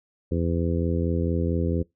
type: harmonic tone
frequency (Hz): 84.4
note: E2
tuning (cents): +41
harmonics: 1 / 2 / 3 / 4 / 5 / 6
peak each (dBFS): -25 / -28 / -30 / -31 / -32 / -33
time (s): 0.31-1.83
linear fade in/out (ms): 10
effects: noise-tail reverb RT60 0.2 s tail -25 dB re dry